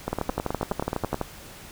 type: two click trains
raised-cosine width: 1 ms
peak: -12 / -11 dBFS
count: 11 / 14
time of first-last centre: 0.08-1.144 / 0.13-1.213 s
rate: 9.4 / 12 Hz
effects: pink hiss -44 dBFS RMS until 1.71 s

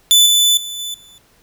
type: tone with level steps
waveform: sawtooth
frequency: 3497 Hz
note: A7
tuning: 11 cents flat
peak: -4 / -7 / -22 / -20 / -39 dBFS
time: 0.11-1.18 s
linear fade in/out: 0 ms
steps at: 0.26 / 0.57 / 0.79 / 0.94 s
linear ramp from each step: 2 ms
effects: pink hiss -54 dBFS RMS until 1.42 s

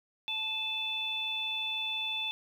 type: harmonic tone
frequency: 874 Hz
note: A5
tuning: 12 cents flat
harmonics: 1 / 3 / 4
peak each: -44 / -36 / -33 dBFS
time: 0.28-2.31 s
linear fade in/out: 0 ms
effects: 10-bit

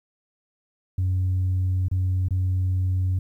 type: tone with dropouts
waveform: sine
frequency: 92.5 Hz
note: F#2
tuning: in tune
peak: -18 dBFS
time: 0.98-3.19 s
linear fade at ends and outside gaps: 5 ms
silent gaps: 1.884-1.913 / 2.285-2.307 s
effects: tanh soft clip ceiling -18 dBFS + 10-bit

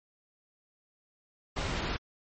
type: low-pass noise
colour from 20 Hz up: pink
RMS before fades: -33 dBFS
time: 1.56-1.97 s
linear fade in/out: 10 ms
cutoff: 4400 Hz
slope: 12 dB/octave
effects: MP3 32 kbps

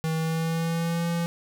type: tone with pitch glide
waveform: square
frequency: 160.4 to 169.64 Hz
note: E3 to E3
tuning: -47 to +50 cents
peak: -25 dBFS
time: 0.04-1.26 s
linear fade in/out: 0 ms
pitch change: +97 cents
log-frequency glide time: 0.15-1.08 s
effects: none

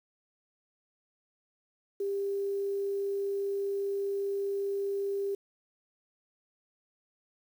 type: tone with quantisation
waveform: sine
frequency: 397.5 Hz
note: G4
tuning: 24 cents sharp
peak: -29 dBFS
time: 2-5.35 s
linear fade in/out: 5 ms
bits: 9
effects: none

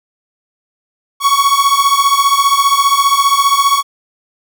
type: beating tone pair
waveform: 45% pulse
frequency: 1108.7 / 1123.7 Hz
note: C#6 / C#6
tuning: 0 / +23 cents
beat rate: 15 Hz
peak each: -12 dBFS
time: 1.2-3.83 s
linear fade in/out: 50 ms
effects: none

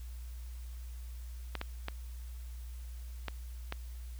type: clicks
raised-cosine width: 0.3 ms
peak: -20 dBFS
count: 5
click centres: 1.553 / 1.614 / 1.884 / 3.283 / 3.724 s
effects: added 60 Hz sine -41 dBFS peak until 4.19 s + white hiss -60 dBFS RMS until 4.19 s

